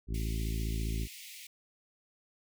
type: harmonic tone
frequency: 55 Hz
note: A1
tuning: in tune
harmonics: 1 / 2 / 3 / 4 / 5 / 6 / 7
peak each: -32 / -38 / -42 / -44 / -46 / -48 / -49 dBFS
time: 0.07-1.08 s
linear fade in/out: 50 ms
type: high-pass noise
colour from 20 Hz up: pink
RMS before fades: -48 dBFS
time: 0.14-1.47 s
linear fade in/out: 5 ms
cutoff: 2000 Hz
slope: 96 dB/octave
effects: none